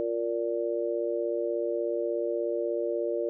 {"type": "harmonic tone", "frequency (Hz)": 116.54, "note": "A#2", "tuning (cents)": 0, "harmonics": [3, 4, 5], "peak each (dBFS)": [-31, -31, -31], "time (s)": [0, 3.29], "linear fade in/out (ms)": 0, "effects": []}